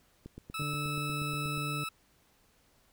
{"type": "click train", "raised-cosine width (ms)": 3, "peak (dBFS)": -31, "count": 12, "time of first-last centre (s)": [0.26, 1.577], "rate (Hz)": 8.35}
{"type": "tone", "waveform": "20% pulse", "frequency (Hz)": 1307, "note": "E6", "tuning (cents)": -15, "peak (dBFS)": -30, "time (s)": [0.54, 1.89], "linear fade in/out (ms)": 5}
{"type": "harmonic tone", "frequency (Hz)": 146.83, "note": "D3", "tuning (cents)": 0, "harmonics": [1, 2, 3, 4], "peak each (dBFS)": [-35, -42, -47, -52], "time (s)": [0.59, 1.84], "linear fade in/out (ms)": 5}
{"effects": ["pink hiss -67 dBFS RMS until 2.92 s"]}